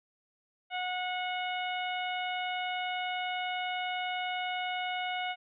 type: harmonic tone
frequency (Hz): 730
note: F#5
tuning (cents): -24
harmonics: 1 / 2 / 3 / 4 / 5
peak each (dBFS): -34 / -40 / -38 / -40 / -46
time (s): 0.7-5.36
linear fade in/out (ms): 50
effects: none